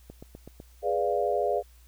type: click train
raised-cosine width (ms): 2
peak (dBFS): -29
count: 5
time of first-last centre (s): 0.1-0.601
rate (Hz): 7.98
type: chord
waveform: sine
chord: G# diminished seventh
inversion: none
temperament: equal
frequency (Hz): 415.3 / 493.9 / 587.3 / 698.5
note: G#4 / B4 / D5 / F5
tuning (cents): 0 / 0 / 0 / 0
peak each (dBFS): -29 / -30 / -29 / -29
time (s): 0.82-1.63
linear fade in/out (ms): 50
effects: added 60 Hz sine -52 dBFS peak until 1.87 s + white hiss -62 dBFS RMS until 1.87 s